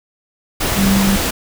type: tone in noise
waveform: sine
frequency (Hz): 196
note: G3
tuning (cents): 0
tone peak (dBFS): -12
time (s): 0.77-1.16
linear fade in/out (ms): 10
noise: pink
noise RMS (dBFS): -18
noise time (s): 0.6-1.31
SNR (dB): +3
effects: none